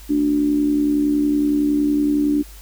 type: tone with amplitude modulation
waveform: sine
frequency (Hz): 293.7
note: D4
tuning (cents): 0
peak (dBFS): -12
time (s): 0.09-2.43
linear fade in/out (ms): 20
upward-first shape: sine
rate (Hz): 70.8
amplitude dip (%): 60
effects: added 50 Hz sine -38 dBFS peak until 2.61 s + white hiss -45 dBFS RMS until 2.61 s